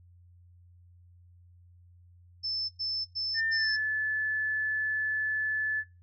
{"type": "tone bursts", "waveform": "sine", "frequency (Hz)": 5274, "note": "E8", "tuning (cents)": 0, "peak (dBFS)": -30, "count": 4, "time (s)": [2.43, 3.77], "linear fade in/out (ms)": 20, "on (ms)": 260, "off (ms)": 100}
{"type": "tone with pitch glide", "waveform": "sine", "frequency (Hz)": [1800, 1733.7], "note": ["A6", "A6"], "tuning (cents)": [39, -26], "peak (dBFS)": -27, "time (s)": [3.34, 5.84], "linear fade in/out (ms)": 50, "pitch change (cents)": -65, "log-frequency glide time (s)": [3.55, 3.71]}
{"effects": ["noise-tail reverb RT60 0.3 s tail -18 dB re dry", "added 88 Hz sine -54 dBFS peak until 6.02 s"]}